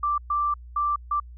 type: tone bursts at uneven times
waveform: sine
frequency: 1174.7 Hz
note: D6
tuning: in tune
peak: -21 dBFS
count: 4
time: 0.03-0.18 / 0.3-0.54 / 0.76-0.96 / 1.11-1.2 s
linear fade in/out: 5 ms
effects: added 60 Hz sine -40 dBFS peak until 1.37 s